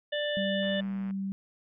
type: harmonic tone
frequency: 590 Hz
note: D5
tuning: 8 cents sharp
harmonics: 1 / 3 / 5 / 6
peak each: -30 / -35 / -37 / -38 dBFS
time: 0.12-0.81 s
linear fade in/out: 10 ms
type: tone with pitch glide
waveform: sine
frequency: 195.9 to 194.55 Hz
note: G3 to G3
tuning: -1 to -13 cents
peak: -30 dBFS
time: 0.37-1.32 s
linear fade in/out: 0 ms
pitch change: -12 cents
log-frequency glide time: 0.78-1.09 s
type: click train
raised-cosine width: 0.5 ms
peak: -35 dBFS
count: 57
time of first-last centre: 0.63-1.109 s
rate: 117 Hz
effects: none